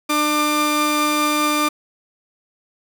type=tone pair together; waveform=sawtooth; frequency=299.4 / 1192.8 Hz; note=D4 / D6; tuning=+33 / +27 cents; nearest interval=2 octaves; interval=2394 cents; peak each=-16 / -15 dBFS; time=0.09-1.69 s; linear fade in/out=10 ms; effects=none